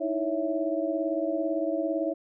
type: tone cluster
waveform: sine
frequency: 310.9 / 328.7 / 558 / 659 Hz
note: D#4 / E4 / C#5 / E5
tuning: -1 / -5 / +11 / -1 cents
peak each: -31 dBFS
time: 0-2.14 s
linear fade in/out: 20 ms
effects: none